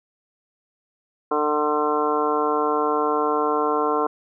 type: harmonic tone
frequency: 150 Hz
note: D3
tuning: 37 cents sharp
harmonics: 2 / 3 / 4 / 5 / 6 / 7 / 8 / 9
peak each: -28 / -23 / -31 / -27 / -33 / -24 / -34 / -29 dBFS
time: 1.31-4.07 s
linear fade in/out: 5 ms
effects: none